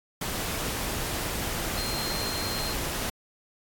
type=tone in noise; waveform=sine; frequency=4189 Hz; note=C8; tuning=1 cent sharp; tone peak=-33 dBFS; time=1.77-2.73 s; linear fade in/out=5 ms; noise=pink; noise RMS=-31 dBFS; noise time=0.21-3.1 s; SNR=-5 dB; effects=AAC 64 kbps